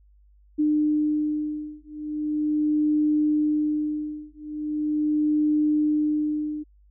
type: beating tone pair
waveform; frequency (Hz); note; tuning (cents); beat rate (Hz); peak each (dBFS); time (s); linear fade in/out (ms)
sine; 301.7 / 302.1; D4 / D4; +47 / +49; 0.4; -24; 0.58-6.64; 20
effects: added 50 Hz sine -53 dBFS peak until 6.9 s